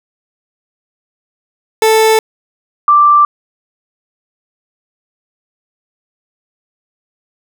30% pulse / sine tone pair in turn, 440.5 / 1176 Hz, A4 / D6, +2 / +2 cents, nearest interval octave + perfect fourth, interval 1700 cents, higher second, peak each -4 dBFS, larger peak neither, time 1.82-2.19 / 2.88-3.25 s, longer neither, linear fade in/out 2 ms, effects none

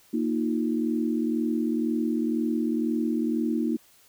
sine chord, Bb suspended fourth, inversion none, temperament equal with one note detuned, 233.1 / 311.1 / 353.1 Hz, Bb3 / Eb4 / F4, 0 / 0 / +19 cents, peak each -26 / -27 / -32 dBFS, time 0.13-3.77 s, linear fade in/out 10 ms, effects white hiss -58 dBFS RMS until 4.08 s

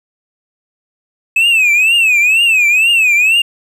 triangle tone with vibrato, 2571 Hz, E7, 44 cents flat, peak -6 dBFS, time 1.36-3.42 s, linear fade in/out 5 ms, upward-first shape triangle, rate 2.1 Hz, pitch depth 180 cents each way, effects none

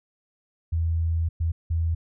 sine tone bursts at uneven times, 82.41 Hz, E2, in tune, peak -21 dBFS, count 3, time 0.72-1.29 / 1.4-1.52 / 1.7-1.95 s, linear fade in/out 10 ms, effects none

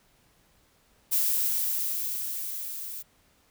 violet noise with level ramp, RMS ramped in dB -24 to -38 dBFS, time 1.11-3.03 s, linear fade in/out 20 ms, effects pink hiss -64 dBFS RMS until 3.5 s

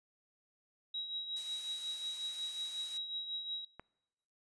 sine tone with tremolo, 3845 Hz, B7, 47 cents flat, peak -35 dBFS, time 0.94-3.65 s, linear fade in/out 5 ms, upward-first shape triangle, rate 5.5 Hz, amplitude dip 60%
blue noise, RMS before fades -47 dBFS, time 1.36-2.98 s, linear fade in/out 10 ms
click, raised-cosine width 0.5 ms, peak -31 dBFS, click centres 3.796 s
effects noise-tail reverb RT60 1.0 s tail -26 dB re dry + resampled to 22050 Hz

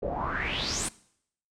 pink noise with low-pass filter sweep, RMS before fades -31 dBFS, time 0.02-0.89 s, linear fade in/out 10 ms, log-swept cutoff 490 to 9700 Hz, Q 6.2, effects noise-tail reverb RT60 0.7 s tail -21 dB re dry

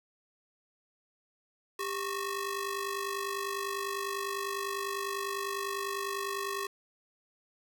sawtooth ring-modulated tone, 744 Hz, F#5, 9 cents sharp, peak -26 dBFS, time 1.79-6.67 s, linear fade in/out 5 ms, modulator 347 Hz, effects none

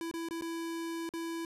square tone with dropouts, 332.1 Hz, E4, 13 cents sharp, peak -36 dBFS, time 0.01-1.45 s, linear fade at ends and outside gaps 1 ms, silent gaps 0.113-0.139 / 0.287-0.309 / 0.411-0.421 / 1.091-1.137 s, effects resampled to 32000 Hz

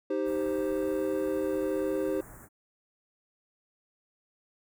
triangle chord, C minor, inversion first, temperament equal, 311.1 / 392 / 523.3 Hz, Eb4 / G4 / C5, 0 / 0 / 0 cents, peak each -30 / -29 / -30 dBFS, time 0.1-2.21 s, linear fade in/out 5 ms
pink band-stop noise, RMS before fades -49 dBFS, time 0.24-2.49 s, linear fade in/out 50 ms, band 1900 to 7100 Hz, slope 48 dB/octave
effects none

